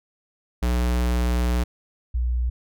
square / sine tone pair in turn, 60.6 / 60.6 Hz, B1 / B1, -32 / -32 cents, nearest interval unison, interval 0 cents, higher neither, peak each -20 dBFS, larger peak neither, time 0.62-1.64 / 2.14-2.5 s, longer first, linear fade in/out 10 ms, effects none

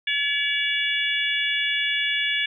harmonic tone, 570 Hz, C#5, 48 cents sharp, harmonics 3 / 4 / 5 / 6, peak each -27 / -26 / -27 / -27 dBFS, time 0.07-2.46 s, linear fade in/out 5 ms, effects none

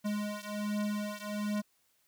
square beating tone pair, 207.7 / 209 Hz, G#3 / G#3, 0 / +11 cents, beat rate 1.3 Hz, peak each -36 / -37 dBFS, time 0.04-1.62 s, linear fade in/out 20 ms, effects white hiss -72 dBFS RMS until 2.07 s

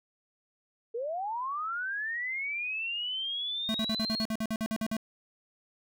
sine linear sweep, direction up, 441.7 to 4359 Hz, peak -31 dBFS, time 0.94-4.25 s, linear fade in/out 10 ms
square tone bursts, 220.5 Hz, A3, 4 cents sharp, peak -30 dBFS, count 13, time 3.69-4.967 s, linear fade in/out 0 ms, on 53 ms, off 49 ms
effects none

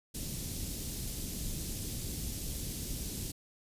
pink band-stop noise, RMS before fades -38 dBFS, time 0.14-3.32 s, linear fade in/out 10 ms, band 270 to 5000 Hz, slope 12 dB/octave, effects resampled to 32000 Hz

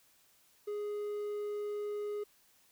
triangle tone, 415.3 Hz, G#4, in tune, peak -33 dBFS, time 0.67-2.24 s, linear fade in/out 10 ms, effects white hiss -67 dBFS RMS until 2.71 s

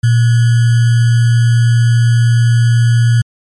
sine tone with sample-and-hold, 117.5 Hz, A#2, 14 cents sharp, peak -6 dBFS, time 0.03-3.22 s, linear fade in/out 10 ms, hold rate 1575 Hz, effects MP3 48 kbps

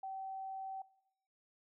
sine tone, 769 Hz, G5, 33 cents flat, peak -40 dBFS, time 0.03-0.82 s, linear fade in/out 5 ms, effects noise-tail reverb RT60 0.8 s tail -21 dB re dry

